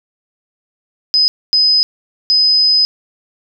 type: tone bursts at uneven times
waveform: sine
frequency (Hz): 5030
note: D#8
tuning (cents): +18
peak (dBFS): -8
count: 3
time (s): 1.14-1.28 / 1.53-1.83 / 2.3-2.85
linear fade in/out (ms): 0
effects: none